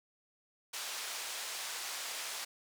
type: band-pass noise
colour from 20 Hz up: white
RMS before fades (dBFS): -41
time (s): 0.73-2.45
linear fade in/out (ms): 10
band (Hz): 630 to 7600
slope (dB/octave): 12
effects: none